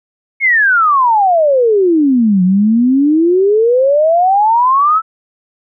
sine exponential two-way sweep, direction down then up, 2217 to 178.7 to 1336 Hz, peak -7 dBFS, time 0.4-5.02 s, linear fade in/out 50 ms, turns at 2.43 s, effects none

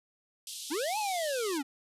pink band-pass noise, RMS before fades -42 dBFS, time 0.47-1.58 s, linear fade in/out 2 ms, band 3100 to 12000 Hz, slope 48 dB/octave
square linear two-way sweep, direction up then down, 260.5 to 880 to 260.5 Hz, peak -31 dBFS, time 0.7-1.63 s, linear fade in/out 20 ms, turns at 0.98 s
effects resampled to 32000 Hz

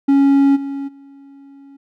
triangle tone with level steps, 277.2 Hz, C#4, in tune, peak -7 / -20 / -37 dBFS, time 0.08-1.77 s, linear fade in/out 10 ms, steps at 0.55 / 0.87 s, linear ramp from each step 20 ms, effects none

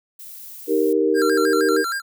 violet noise, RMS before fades -38 dBFS, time 0.19-0.93 s, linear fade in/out 5 ms
sine chord, Eb major, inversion none, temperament equal, 311.1 / 392 / 466.2 Hz, Eb4 / G4 / Bb4, 0 / 0 / 0 cents, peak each -21 / -20 / -19 dBFS, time 0.67-1.85 s, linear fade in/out 50 ms
square tone with vibrato, 1480 Hz, F#6, in tune, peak -23 dBFS, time 1.14-2.02 s, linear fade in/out 50 ms, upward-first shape square, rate 6.4 Hz, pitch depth 140 cents each way
effects none

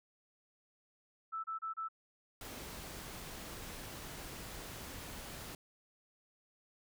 sine tone bursts, 1317 Hz, E6, 2 cents flat, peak -37 dBFS, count 4, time 1.32-1.887 s, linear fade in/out 20 ms, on 120 ms, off 29 ms
pink noise, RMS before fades -47 dBFS, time 2.41-5.55 s, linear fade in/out 2 ms
effects none

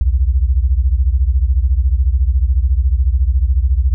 sine beating tone pair, 60.2 / 74.2 Hz, B1 / D2, -44 / +18 cents, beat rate 14 Hz, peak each -12 / -15 dBFS, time 0.01-3.94 s, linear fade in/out 0 ms, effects none

